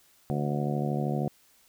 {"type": "harmonic tone", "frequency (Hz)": 72.9, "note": "D2", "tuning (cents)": -12, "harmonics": [2, 3, 4, 5, 6, 7, 8, 9, 10], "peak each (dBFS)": [-29, -32, -39, -36, -44, -38, -41, -43, -37], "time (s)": [0.3, 1.28], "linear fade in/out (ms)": 0, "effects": ["white hiss -62 dBFS RMS until 1.68 s"]}